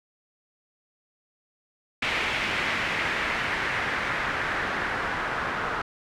white noise with low-pass filter sweep, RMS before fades -28 dBFS, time 2.02-5.82 s, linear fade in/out 5 ms, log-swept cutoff 2400 to 1400 Hz, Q 2, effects none

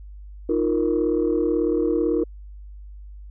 sine chord, Eb suspended second, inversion none, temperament equal, 311.1 / 349.2 / 466.2 Hz, Eb4 / F4 / Bb4, 0 / 0 / 0 cents, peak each -22 dBFS, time 0.49-2.24 s, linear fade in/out 5 ms, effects tanh soft clip ceiling -12 dBFS + added 50 Hz sine -37 dBFS peak until 3.3 s

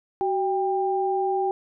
sine tone pair together, 377.5 / 794 Hz, F#4 / G5, +35 / +22 cents, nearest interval octave + minor second, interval 1287 cents, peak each -24 dBFS, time 0.21-1.51 s, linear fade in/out 0 ms, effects none

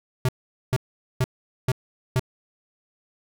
square tone bursts, 128.1 Hz, C3, 36 cents flat, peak -19 dBFS, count 5, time 0.25-2.195 s, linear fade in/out 2 ms, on 37 ms, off 440 ms, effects none

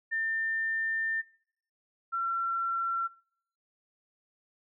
sine tone pair in turn, 1800 / 1357.9 Hz, A6 / F6, +39 / -49 cents, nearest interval perfect fourth, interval 488 cents, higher first, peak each -28 / -28 dBFS, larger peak neither, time 0.11-1.22 / 2.12-3.08 s, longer first, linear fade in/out 20 ms, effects noise-tail reverb RT60 0.6 s tail -23 dB re dry

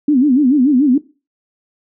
sine tone with vibrato, 272 Hz, C#4, 33 cents flat, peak -8 dBFS, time 0.08-0.98 s, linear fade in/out 5 ms, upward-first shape sine, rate 6.9 Hz, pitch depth 190 cents each way, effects noise-tail reverb RT60 0.3 s tail -18 dB re dry

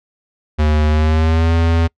square tone with pitch glide, 76.1 to 82.99 Hz, D#2 to E2, -38 to +12 cents, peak -12 dBFS, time 0.58-1.88 s, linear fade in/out 20 ms, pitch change +150 cents, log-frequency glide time 0.88-1.53 s, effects noise-tail reverb RT60 0.1 s tail -26 dB re dry + low-pass 4000 Hz 12 dB/octave

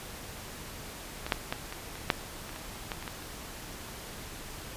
clicks, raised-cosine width 0.3 ms, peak -18 / -8 / -14 / -22 / -25 / -6 / -25 / -26 / -17 / -24 / -20 / -28 dBFS, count 12, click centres 1.265 / 1.322 / 1.525 / 1.725 / 1.955 / 2.102 / 2.493 / 2.561 / 2.918 / 3.026 / 3.078 / 3.224 s, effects pink hiss -43 dBFS RMS until 4.76 s + resampled to 32000 Hz

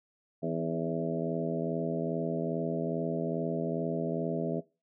harmonic tone with a mistuned harmonic, 82.41 Hz, E2, in tune, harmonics 2 / 3 / 4 / 5 / 6 / 7 / 8, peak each -35 / -36 / -39 / -37 / -40 / -39 / -36 dBFS, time 0.42-4.61 s, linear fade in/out 20 ms, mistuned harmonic 4, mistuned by -40 cents, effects noise-tail reverb RT60 0.3 s tail -21 dB re dry

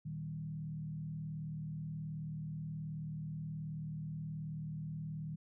sine tone with frequency modulation, 155.56 Hz, D#3, in tune, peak -39 dBFS, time 0.05-5.36 s, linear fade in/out 10 ms, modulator 38.7 Hz, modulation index 0.71, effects none

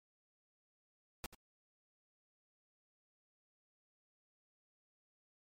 pink noise with echo, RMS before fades -42 dBFS, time 1.24-1.26 s, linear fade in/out 0 ms, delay 86 ms, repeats 1, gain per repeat -15 dB, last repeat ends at 1.346 s, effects MP3 64 kbps

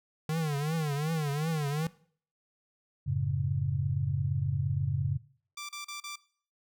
square tone with vibrato, 152.2 Hz, D#3, 38 cents flat, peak -29 dBFS, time 0.29-1.87 s, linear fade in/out 2 ms, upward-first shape triangle, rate 2.7 Hz, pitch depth 160 cents each way
sine chord, F# minor, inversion none, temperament equal, 92.5 / 110 / 138.59 Hz, F#2 / A2 / C#3, 0 / 0 / 0 cents, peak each -33 / -33 / -29 dBFS, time 3.06-5.18 s, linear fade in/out 20 ms
10% pulse tone bursts, 1174.7 Hz, D6, in tune, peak -30 dBFS, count 4, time 5.57-6.158 s, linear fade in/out 5 ms, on 120 ms, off 36 ms
effects noise-tail reverb RT60 0.5 s tail -19 dB re dry

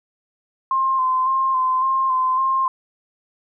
sine tone with vibrato, 1046.5 Hz, C6, in tune, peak -16 dBFS, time 0.71-2.68 s, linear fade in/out 2 ms, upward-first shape square, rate 1.8 Hz, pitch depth 24 cents each way, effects none

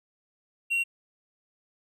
triangle tone, 2746 Hz, F7, 30 cents flat, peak -22 dBFS, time 0.7-0.84 s, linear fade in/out 20 ms, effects none

